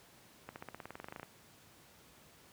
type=accelerating click train; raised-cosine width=0.5 ms; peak=-29 dBFS; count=16; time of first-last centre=0.49-1.231 s; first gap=69 ms; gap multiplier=0.95; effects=pink hiss -61 dBFS RMS until 2.52 s + high-pass 80 Hz 12 dB/octave